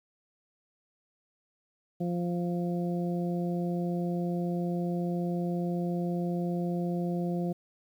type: harmonic tone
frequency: 174.61 Hz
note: F3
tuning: in tune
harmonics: 1 / 2 / 3 / 4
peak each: -29 / -35 / -39 / -41 dBFS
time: 2-7.53 s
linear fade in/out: 10 ms
effects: 10-bit